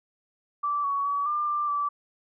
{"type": "tone with pitch steps", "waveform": "sine", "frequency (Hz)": [1164, 1122, 1138, 1195, 1185, 1159], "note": ["D6", "C#6", "C#6", "D6", "D6", "D6"], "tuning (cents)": [-16, 21, 45, 30, 15, -23], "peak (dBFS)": -24, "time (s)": [0.63, 1.89], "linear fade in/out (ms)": 10, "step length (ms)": 210, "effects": []}